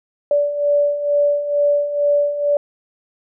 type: beating tone pair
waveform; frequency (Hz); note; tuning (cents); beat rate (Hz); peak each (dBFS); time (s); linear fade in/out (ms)
sine; 578 / 580.2; D5 / D5; -28 / -21; 2.2; -21 / -15; 0.31-2.57; 2
effects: none